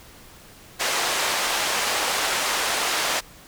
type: band-pass noise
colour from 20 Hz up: pink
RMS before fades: -24 dBFS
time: 0.79-3.21 s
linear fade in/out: 20 ms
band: 640 to 8900 Hz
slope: 12 dB/octave
effects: pink hiss -47 dBFS RMS until 3.47 s